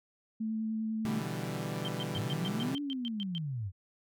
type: tone with vibrato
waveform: sine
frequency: 220 Hz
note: A3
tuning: in tune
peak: -31 dBFS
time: 0.4-1.21 s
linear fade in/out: 10 ms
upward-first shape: sine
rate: 10 Hz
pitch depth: 11 cents each way
type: chord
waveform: sawtooth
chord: E minor seventh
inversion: second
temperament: equal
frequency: 123.47 / 146.83 / 164.81 / 196 Hz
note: B2 / D3 / E3 / G3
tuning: 0 / 0 / 0 / 0 cents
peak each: -36 dBFS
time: 1.05-2.75 s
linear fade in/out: 0 ms
type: tone bursts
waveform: sine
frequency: 3136 Hz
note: G7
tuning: in tune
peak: -36 dBFS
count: 11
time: 1.85-3.38 s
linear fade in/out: 0 ms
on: 30 ms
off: 120 ms
type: linear two-way sweep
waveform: sine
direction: up then down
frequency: 87.4 to 293.7 to 87.4 Hz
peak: -33 dBFS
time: 2.14-3.72 s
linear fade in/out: 50 ms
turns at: 2.81 s
effects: none